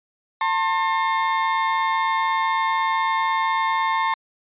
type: tone pair together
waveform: 35% pulse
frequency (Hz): 898 / 1067.9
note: A5 / C6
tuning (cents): +35 / +35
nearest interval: minor third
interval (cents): 300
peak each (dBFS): -20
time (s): 0.41-4.14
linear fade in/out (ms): 2
effects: resampled to 8000 Hz